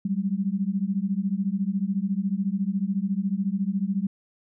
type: beating tone pair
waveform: sine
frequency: 188.6 / 202.6 Hz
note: F#3 / G#3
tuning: +33 / -43 cents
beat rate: 14 Hz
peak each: -26 dBFS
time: 0.05-4.07 s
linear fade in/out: 5 ms
effects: none